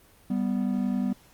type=tone pair together; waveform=triangle; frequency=195.72 / 246.9 Hz; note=G3 / B3; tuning=-2 / 0 cents; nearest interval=major third; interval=402 cents; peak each=-25 dBFS; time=0.3-1.13 s; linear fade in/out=5 ms; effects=pink hiss -57 dBFS RMS until 1.33 s + Opus 32 kbps